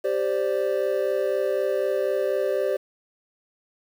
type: chord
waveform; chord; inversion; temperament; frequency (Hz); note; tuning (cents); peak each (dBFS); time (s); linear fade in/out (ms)
triangle; G suspended fourth; none; equal; 392 / 523.3 / 587.3; G4 / C5 / D5; 0 / 0 / 0; -24; 0.04-2.77; 10
effects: 8-bit